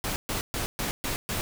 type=noise bursts; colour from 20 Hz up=pink; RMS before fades=-30 dBFS; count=6; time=0.04-1.41 s; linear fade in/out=0 ms; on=120 ms; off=130 ms; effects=none